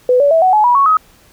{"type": "tone with pitch steps", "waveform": "sine", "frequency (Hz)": [500, 571, 652.2, 744.8, 850.7, 971.5, 1109.6, 1267.2], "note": ["B4", "D5", "E5", "F#5", "G#5", "B5", "C#6", "D#6"], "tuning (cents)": [21, -49, -19, 11, 41, -29, 1, 31], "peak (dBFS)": -7, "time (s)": [0.09, 0.97], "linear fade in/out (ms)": 2, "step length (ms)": 110, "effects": ["pink hiss -48 dBFS RMS until 1.32 s"]}